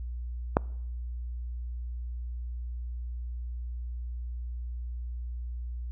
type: click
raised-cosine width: 1 ms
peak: -6 dBFS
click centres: 0.569 s
effects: noise-tail reverb RT60 0.8 s tail -26 dB re dry + added 60 Hz sine -33 dBFS peak until 5.91 s